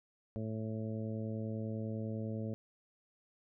harmonic tone, 110 Hz, A2, in tune, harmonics 1 / 2 / 3 / 4 / 5 / 6, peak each -39 / -40 / -48 / -47 / -47 / -54 dBFS, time 0.36-2.54 s, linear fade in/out 0 ms, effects none

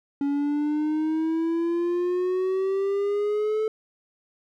triangle exponential sweep, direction up, 280.5 to 437.8 Hz, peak -20 dBFS, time 0.21-3.68 s, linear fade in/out 2 ms, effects none

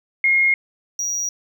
sine / triangle tone pair in turn, 2145 / 5760 Hz, C7 / F#8, +42 / -47 cents, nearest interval octave + perfect fourth, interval 1711 cents, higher second, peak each -13 / -20 dBFS, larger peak first, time 0.24-0.54 / 0.99-1.29 s, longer neither, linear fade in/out 2 ms, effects none

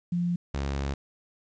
sine / sawtooth tone pair in turn, 174.61 / 69.29 Hz, F3 / C#2, 0 / 0 cents, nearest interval octave + major third, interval 1600 cents, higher first, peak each -24 dBFS, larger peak neither, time 0.12-0.36 / 0.54-0.94 s, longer second, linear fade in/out 5 ms, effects resampled to 16000 Hz + 10-bit

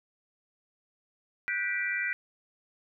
sine chord, G major seventh, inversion third, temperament just, 1470 / 1568 / 1960 / 2352 Hz, F#6 / G6 / B6 / D7, -12 / 0 / -14 / +2 cents, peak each -36 / -36 / -31 / -34 dBFS, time 1.48-2.13 s, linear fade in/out 0 ms, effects none

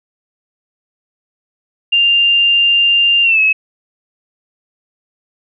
sine tone with pitch glide, 2794 to 2577 Hz, F7 to E7, 0 to -40 cents, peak -8 dBFS, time 1.92-3.53 s, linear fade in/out 10 ms, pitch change -140 cents, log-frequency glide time 3.23-3.4 s, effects none

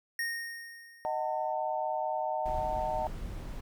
square tone with exponential decay, 1854 Hz, A#6, 10 cents flat, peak -30 dBFS, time 0.19-1.53 s, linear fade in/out 2 ms, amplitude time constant 290 ms
sine chord, D# diminished, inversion none, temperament just, 622.3 / 746.7 / 896 Hz, D#5 / F#5 / A5, 0 / +16 / +31 cents, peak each -34 dBFS, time 1.05-3.07 s, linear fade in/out 0 ms
brown noise, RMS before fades -39 dBFS, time 2.45-3.61 s, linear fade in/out 10 ms
effects none

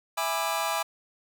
sawtooth chord, E dominant seventh, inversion none, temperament just, 659.3 / 824.1 / 988.9 / 1186.7 Hz, E5 / G#5 / B5 / D6, 0 / -14 / +2 / +18 cents, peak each -28 dBFS, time 0.17-0.83 s, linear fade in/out 10 ms, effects none

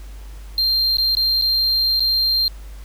triangle tone with dropouts, 4178 Hz, C8, 3 cents flat, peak -14 dBFS, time 0.58-2.48 s, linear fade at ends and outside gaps 1 ms, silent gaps 0.97-0.983 / 1.151-1.169 / 1.414-1.421 / 1.996-2.004 s, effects added 50 Hz sine -33 dBFS peak until 2.84 s + pink hiss -48 dBFS RMS until 2.84 s

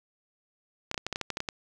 clicks, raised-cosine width 0.2 ms, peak -14 dBFS, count 11, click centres 0.914 / 0.944 / 0.978 / 1.066 / 1.127 / 1.159 / 1.213 / 1.303 / 1.371 / 1.404 / 1.488 s, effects none

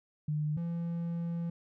sine / triangle tone pair in turn, 150.9 / 169.38 Hz, D3 / E3, +47 / +47 cents, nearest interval major second, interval 200 cents, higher second, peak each -29 / -30 dBFS, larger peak first, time 0.28-0.57 / 0.57-1.5 s, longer second, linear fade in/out 5 ms, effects none

